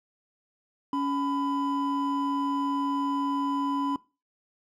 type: tone pair together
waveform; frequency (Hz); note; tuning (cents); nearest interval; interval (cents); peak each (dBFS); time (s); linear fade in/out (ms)
triangle; 280 / 1000.3; C#4 / B5; +18 / +22; octave + minor seventh; 2204; -25 / -28; 0.93-3.96; 2
effects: noise-tail reverb RT60 0.3 s tail -21 dB re dry